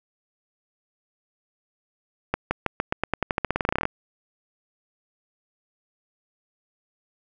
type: accelerating click train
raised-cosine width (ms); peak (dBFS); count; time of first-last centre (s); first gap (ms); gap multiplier
0.5; -7; 22; 2.34-3.854; 170; 0.9
effects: none